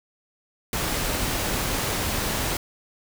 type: noise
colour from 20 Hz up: pink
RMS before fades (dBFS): -26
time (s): 0.73-2.57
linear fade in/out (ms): 2
effects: none